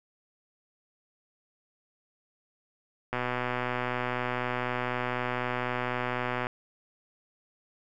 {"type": "click train", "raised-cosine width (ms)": 0.5, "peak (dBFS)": -15, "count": 415, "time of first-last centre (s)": [3.13, 6.469], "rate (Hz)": 124, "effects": []}